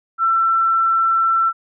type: tone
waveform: sine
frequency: 1342 Hz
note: E6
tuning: 31 cents sharp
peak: -13 dBFS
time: 0.18-1.53 s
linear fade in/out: 50 ms
effects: none